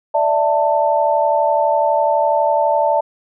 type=chord; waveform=sine; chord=D suspended second; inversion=none; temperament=equal with one note detuned; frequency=587.3 / 659.3 / 889.7 Hz; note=D5 / E5 / A5; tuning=0 / 0 / +19 cents; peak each=-17 / -18 / -16 dBFS; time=0.14-3.01 s; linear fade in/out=10 ms; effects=none